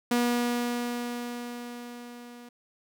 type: tone with level ramp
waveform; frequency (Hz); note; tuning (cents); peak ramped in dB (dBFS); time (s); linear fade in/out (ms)
sawtooth; 241.1; B3; -41; -18 to -41; 0.11-2.49; 5
effects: none